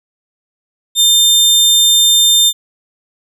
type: tone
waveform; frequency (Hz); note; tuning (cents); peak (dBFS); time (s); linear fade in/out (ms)
sawtooth; 3600; A7; +39; -4; 0.95-2.53; 50
effects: none